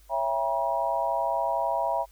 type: chord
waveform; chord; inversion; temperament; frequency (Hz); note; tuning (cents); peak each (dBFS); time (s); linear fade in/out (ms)
sine; C# diminished seventh; none; just; 554.4 / 665.2 / 798.3 / 957.9; C#5 / E5 / G5 / Bb5; 0 / +16 / +31 / +47; -33 / -28 / -31 / -28; 0.09-2.06; 50
effects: added 50 Hz sine -53 dBFS peak until 2.11 s + white hiss -61 dBFS RMS until 2.11 s